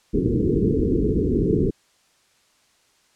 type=low-pass noise; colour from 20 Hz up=white; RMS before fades=-20 dBFS; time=0.13-1.71 s; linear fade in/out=20 ms; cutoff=450 Hz; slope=96 dB/octave; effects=white hiss -61 dBFS RMS until 3.15 s + low-pass 8000 Hz 12 dB/octave